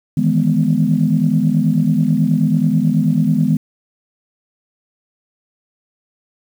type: chord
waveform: sine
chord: E major seventh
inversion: third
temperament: equal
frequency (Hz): 155.56 / 164.81 / 207.7 / 246.9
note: D#3 / E3 / G#3 / B3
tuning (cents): 0 / 0 / 0 / 0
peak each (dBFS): -17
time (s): 0.17-3.57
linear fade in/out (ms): 5
effects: tanh soft clip ceiling -2 dBFS + 7-bit